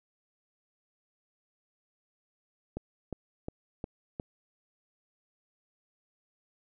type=click train; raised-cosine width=2 ms; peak=-22 dBFS; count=5; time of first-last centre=2.77-4.199 s; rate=2.8 Hz; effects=none